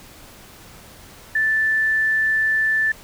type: tone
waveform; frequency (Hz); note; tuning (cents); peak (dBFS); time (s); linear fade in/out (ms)
sine; 1760; A6; 0; -16; 1.35-2.92; 5
effects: pink hiss -44 dBFS RMS until 3.03 s